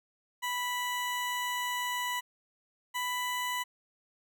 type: tone pair in turn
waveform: 20% pulse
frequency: 986 / 991.7 Hz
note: B5 / B5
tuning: -3 / +7 cents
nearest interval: unison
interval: 10 cents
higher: second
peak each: -26 dBFS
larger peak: neither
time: 0.42-2.21 / 2.94-3.64 s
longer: first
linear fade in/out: 20 ms
effects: none